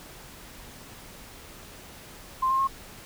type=tone with pitch steps; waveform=sine; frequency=1046.5 / 1062.9 / 1079.7 Hz; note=C6 / C6 / C#6; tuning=0 / +27 / -46 cents; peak=-21 dBFS; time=2.42-2.675 s; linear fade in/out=10 ms; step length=85 ms; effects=pink hiss -46 dBFS RMS until 3.05 s